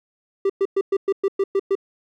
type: tone bursts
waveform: triangle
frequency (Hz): 392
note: G4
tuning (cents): 0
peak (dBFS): -14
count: 9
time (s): 0.45-1.753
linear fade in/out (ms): 5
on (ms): 47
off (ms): 110
effects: none